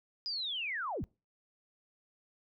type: linear sweep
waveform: sine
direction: down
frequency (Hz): 5000 to 35.7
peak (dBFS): -34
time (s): 0.26-1.04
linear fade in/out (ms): 0
effects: noise-tail reverb RT60 0.3 s tail -25 dB re dry